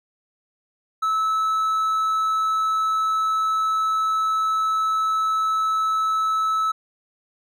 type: tone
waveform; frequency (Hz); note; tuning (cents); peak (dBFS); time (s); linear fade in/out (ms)
triangle; 1303; E6; -20; -17; 1.02-6.72; 10
effects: none